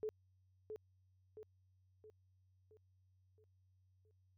sine tone with echo, 430.8 Hz, A4, 37 cents flat, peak -38 dBFS, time 0.03-0.09 s, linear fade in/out 0 ms, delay 670 ms, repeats 6, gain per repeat -6 dB, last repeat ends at 4.11 s, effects added 93 Hz sine -70 dBFS peak until 4.37 s

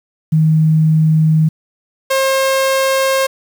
sine / sawtooth tone pair in turn, 157.4 / 534.7 Hz, D#3 / C5, +20 / +37 cents, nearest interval octave + major sixth, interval 2117 cents, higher second, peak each -8 dBFS, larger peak neither, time 0.32-1.49 / 2.1-3.27 s, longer neither, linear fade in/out 10 ms, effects 7-bit

